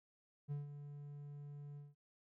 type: tone with ADSR envelope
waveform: triangle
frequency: 144.6 Hz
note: D3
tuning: 27 cents flat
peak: -36 dBFS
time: 0.48-1.95 s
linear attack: 35 ms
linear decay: 150 ms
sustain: -10 dB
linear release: 180 ms
effects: none